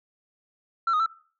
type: tone with pitch steps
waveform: sine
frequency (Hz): 1351 / 1245 / 1330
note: E6 / D#6 / E6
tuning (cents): +42 / +1 / +15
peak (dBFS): -18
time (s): 0.87-1.062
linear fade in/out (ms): 5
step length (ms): 64
effects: noise-tail reverb RT60 0.5 s tail -24 dB re dry + tanh soft clip ceiling -19 dBFS